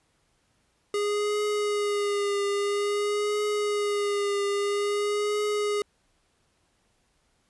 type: tone with vibrato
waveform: square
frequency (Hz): 410.5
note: G#4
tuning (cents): -20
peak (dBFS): -25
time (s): 0.94-5.82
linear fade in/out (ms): 2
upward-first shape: triangle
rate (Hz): 0.5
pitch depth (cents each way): 35
effects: pink hiss -69 dBFS RMS until 7.49 s + resampled to 24000 Hz